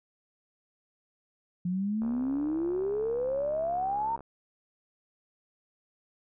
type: exponential sweep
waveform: sine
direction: up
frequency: 174.61 to 932.3 Hz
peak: -27 dBFS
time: 1.65-4.16 s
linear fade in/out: 5 ms
type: click train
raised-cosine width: 1 ms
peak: -31 dBFS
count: 151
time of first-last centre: 2.02-4.207 s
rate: 68.6 Hz
effects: none